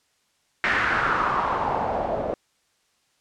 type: noise with low-pass filter sweep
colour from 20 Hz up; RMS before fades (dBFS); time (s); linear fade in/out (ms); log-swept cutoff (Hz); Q
white; -24; 0.64-2.34; 0; 1900 to 560; 3.6
effects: white hiss -67 dBFS RMS until 3.2 s + low-pass 8000 Hz 12 dB/octave